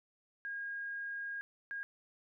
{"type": "tone bursts at uneven times", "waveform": "sine", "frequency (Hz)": 1628, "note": "G#6", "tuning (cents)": -35, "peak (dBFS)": -38, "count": 2, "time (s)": [[0.45, 1.41], [1.71, 1.83]], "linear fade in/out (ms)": 0, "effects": []}